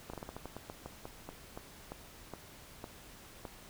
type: slowing click train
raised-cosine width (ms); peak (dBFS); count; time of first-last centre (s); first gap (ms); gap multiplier
1; -28; 17; 0.1-3.452; 35; 1.21
effects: pink hiss -54 dBFS RMS until 3.69 s